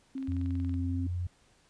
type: tone with pitch glide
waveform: sine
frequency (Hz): 267.4 to 263.6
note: C4 to C4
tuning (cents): +38 to +13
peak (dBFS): -33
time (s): 0.15-1.07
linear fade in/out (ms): 5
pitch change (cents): -25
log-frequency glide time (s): 0.38-0.91
type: click train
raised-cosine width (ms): 0.3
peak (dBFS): -37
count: 13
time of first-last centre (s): 0.18-0.741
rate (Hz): 21.4
type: tone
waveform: sine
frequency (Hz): 88.7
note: F2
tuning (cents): +27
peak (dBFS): -30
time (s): 0.28-1.27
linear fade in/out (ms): 5
effects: pink hiss -65 dBFS RMS until 1.69 s + resampled to 22050 Hz